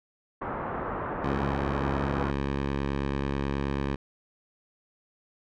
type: low-pass noise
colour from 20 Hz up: white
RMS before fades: -33 dBFS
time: 0.41-2.31 s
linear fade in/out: 10 ms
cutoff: 1300 Hz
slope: 24 dB/octave
type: tone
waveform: 10% pulse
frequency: 69.3 Hz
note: C#2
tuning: in tune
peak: -19 dBFS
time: 1.23-3.96 s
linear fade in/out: 10 ms
effects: low-pass 3000 Hz 12 dB/octave